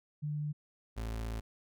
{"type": "tone pair in turn", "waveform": ["sine", "35% pulse"], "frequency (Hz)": [149, 55.81], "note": ["D3", "A1"], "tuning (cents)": [25, 25], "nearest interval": "octave + perfect fourth", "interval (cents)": 1700, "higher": "first", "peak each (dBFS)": [-33, -34], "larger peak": "first", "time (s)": [[0.22, 0.53], [0.96, 1.41]], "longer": "second", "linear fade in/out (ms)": 20, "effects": []}